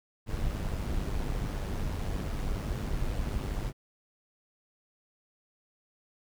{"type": "noise with amplitude modulation", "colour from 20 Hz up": "brown", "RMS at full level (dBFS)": -30, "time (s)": [0.26, 3.73], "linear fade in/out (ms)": 50, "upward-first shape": "sine", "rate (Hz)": 101, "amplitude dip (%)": 45, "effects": []}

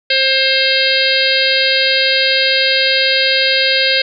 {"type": "harmonic tone with a mistuned harmonic", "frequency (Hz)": 531, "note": "C5", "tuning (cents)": 25, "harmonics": [1, 3, 4, 5, 6, 7, 8, 9], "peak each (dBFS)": [-19, -19, -19, -19, -19, -19, -19, -19], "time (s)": [0.1, 4.02], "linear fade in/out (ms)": 5, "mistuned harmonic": 7, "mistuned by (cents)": 34, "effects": []}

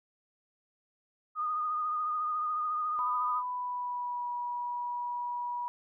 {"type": "tone with vibrato", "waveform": "sine", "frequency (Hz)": 1232, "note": "D#6", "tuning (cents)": -17, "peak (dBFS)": -29, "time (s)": [1.35, 3.43], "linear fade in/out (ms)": 50, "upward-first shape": "triangle", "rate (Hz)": 14, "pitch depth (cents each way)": 40}
{"type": "tone with pitch glide", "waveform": "sine", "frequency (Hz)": [994, 969.1], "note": ["B5", "B5"], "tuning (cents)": [11, -33], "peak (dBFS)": -32, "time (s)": [2.99, 5.68], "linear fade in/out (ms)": 0, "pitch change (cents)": -44, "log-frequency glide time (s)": [3.48, 4.3]}
{"effects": []}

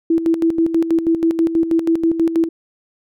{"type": "tone with tremolo", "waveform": "sine", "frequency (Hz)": 329.6, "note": "E4", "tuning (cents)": 0, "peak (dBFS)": -11, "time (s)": [0.1, 2.49], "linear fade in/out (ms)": 5, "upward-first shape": "square", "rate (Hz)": 6.2, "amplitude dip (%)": 65, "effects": []}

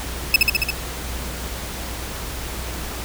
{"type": "tone with echo", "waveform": "30% pulse", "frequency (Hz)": 2602, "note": "E7", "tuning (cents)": -23, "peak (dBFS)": -6, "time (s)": [0.34, 0.36], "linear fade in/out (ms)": 2, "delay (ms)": 69, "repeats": 5, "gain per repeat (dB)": -2, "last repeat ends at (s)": 0.705, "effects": ["added 60 Hz sine -31 dBFS peak until 3.04 s", "pink hiss -31 dBFS RMS until 3.04 s"]}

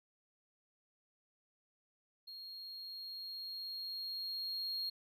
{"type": "tone with level ramp", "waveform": "triangle", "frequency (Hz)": 4261, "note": "C8", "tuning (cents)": 31, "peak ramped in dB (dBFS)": [-46, -35], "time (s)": [2.27, 4.9], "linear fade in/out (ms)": 10, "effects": []}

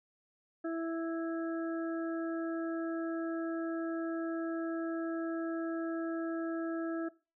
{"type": "harmonic tone", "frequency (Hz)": 329.6, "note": "E4", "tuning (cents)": 0, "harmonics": [1, 2, 4, 5], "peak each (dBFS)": [-34, -40, -46, -48], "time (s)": [0.64, 7.09], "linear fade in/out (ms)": 10, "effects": ["noise-tail reverb RT60 0.3 s tail -19 dB re dry"]}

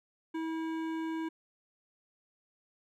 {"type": "tone with hard clipping", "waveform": "sine", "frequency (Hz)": 323.1, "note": "E4", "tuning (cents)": -35, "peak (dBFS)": -35, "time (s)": [0.34, 1.29], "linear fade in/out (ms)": 10, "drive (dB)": 14, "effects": []}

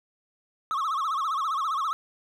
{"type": "tone with vibrato", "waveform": "triangle", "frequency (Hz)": 1192, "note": "D6", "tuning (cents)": 25, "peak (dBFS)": -23, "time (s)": [0.71, 1.93], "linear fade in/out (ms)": 0, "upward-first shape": "sine", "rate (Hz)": 15, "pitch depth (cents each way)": 180, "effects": []}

